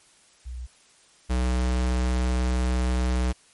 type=tone pair in turn; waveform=sine / square; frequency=61.8 / 62.41 Hz; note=B1 / B1; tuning=+2 / +19 cents; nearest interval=unison; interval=17 cents; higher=second; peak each=-32 / -22 dBFS; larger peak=second; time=0.45-0.67 / 1.29-3.33 s; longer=second; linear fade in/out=20 ms; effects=white hiss -57 dBFS RMS until 3.53 s + MP3 48 kbps